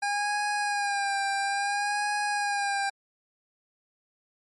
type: tone with vibrato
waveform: 25% pulse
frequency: 810 Hz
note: G#5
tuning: 43 cents flat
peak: -22 dBFS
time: 0.02-2.9 s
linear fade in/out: 10 ms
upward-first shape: sine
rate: 0.59 Hz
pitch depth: 39 cents each way
effects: MP3 48 kbps